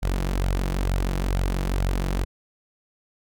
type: tone with flanger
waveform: sawtooth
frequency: 46.25 Hz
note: F#1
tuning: in tune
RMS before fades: -24 dBFS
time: 0.02-2.25 s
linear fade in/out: 20 ms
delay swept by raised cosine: 1.3 to 6.2 ms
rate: 2.2 Hz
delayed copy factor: +0.5
effects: none